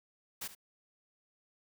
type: noise with echo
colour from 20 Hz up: white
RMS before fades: -40 dBFS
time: 0.41-0.48 s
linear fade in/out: 10 ms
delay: 71 ms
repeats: 1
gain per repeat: -13 dB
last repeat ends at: 0.551 s
effects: none